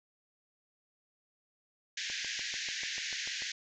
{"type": "band-pass noise", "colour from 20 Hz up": "pink", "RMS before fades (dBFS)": -38, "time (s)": [1.97, 3.52], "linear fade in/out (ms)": 5, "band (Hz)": [1600, 6900], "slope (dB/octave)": 96}
{"type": "click train", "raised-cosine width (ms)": 1, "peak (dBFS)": -36, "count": 10, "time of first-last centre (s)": [2.1, 3.422], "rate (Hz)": 6.81}
{"effects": []}